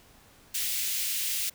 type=high-pass noise; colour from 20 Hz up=white; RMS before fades=-30 dBFS; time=0.54-1.5 s; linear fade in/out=10 ms; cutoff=2100 Hz; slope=24 dB/octave; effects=pink hiss -57 dBFS RMS until 1.54 s